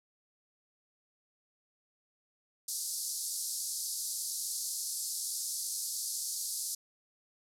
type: band-pass noise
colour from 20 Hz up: white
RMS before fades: -37 dBFS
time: 2.68-6.75 s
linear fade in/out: 5 ms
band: 4400 to 12000 Hz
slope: 48 dB/octave
effects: none